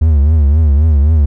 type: tone with vibrato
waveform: triangle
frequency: 75 Hz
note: D2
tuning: 37 cents sharp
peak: -4 dBFS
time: 0.01-1.26 s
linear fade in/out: 10 ms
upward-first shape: triangle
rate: 3.8 Hz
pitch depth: 160 cents each way
effects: none